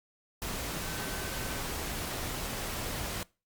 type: tone in noise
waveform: sine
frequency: 1533 Hz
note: G6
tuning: 39 cents flat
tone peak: -45 dBFS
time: 0.83-1.59 s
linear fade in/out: 0 ms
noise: pink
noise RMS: -36 dBFS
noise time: 0.42-3.23 s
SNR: -12 dB
effects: noise-tail reverb RT60 0.3 s tail -23 dB re dry + Opus 48 kbps